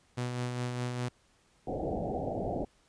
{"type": "tone with tremolo", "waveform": "sawtooth", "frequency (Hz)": 123.4, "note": "B2", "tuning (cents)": -1, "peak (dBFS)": -27, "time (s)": [0.17, 1.09], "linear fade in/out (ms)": 10, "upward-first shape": "sine", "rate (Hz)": 4.9, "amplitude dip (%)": 35}
{"type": "low-pass noise", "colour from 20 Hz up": "white", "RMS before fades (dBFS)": -34, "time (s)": [1.67, 2.65], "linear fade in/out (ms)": 5, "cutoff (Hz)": 780, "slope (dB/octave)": 96}
{"effects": ["pink hiss -67 dBFS RMS until 2.88 s", "resampled to 22050 Hz"]}